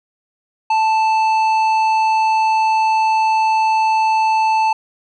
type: tone with tanh clipping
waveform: sine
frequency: 880 Hz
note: A5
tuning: in tune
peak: -14 dBFS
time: 0.7-4.73 s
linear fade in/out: 5 ms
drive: 10 dB
effects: none